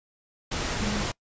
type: tone in noise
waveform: sine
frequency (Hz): 207.7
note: G#3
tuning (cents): 0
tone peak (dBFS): -30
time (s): 0.81-1.03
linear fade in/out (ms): 10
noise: pink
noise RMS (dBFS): -29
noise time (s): 0.51-1.12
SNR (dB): -4
effects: noise-tail reverb RT60 0.1 s tail -23 dB re dry + resampled to 16000 Hz